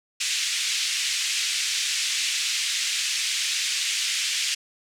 pink band-pass noise, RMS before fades -26 dBFS, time 0.2-4.55 s, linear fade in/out 10 ms, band 2300 to 8000 Hz, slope 24 dB/octave, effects none

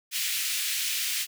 pink high-pass noise, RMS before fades -29 dBFS, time 0.11-1.27 s, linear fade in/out 50 ms, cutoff 2200 Hz, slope 24 dB/octave, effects none

